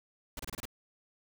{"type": "noise bursts", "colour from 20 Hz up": "pink", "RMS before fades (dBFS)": -40, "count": 6, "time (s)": [0.37, 0.654], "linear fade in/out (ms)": 2, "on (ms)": 24, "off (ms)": 28, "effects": []}